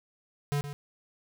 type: tone with echo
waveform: square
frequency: 144.1 Hz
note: D3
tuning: 33 cents flat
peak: -27 dBFS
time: 0.52-0.61 s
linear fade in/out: 0 ms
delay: 120 ms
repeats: 1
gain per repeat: -10 dB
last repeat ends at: 0.73 s
effects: none